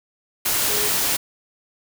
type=tone in noise; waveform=sine; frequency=418.9 Hz; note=G#4; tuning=15 cents sharp; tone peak=-29 dBFS; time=0.69-0.89 s; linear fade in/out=10 ms; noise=white; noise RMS=-21 dBFS; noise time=0.45-1.17 s; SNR=-11 dB; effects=none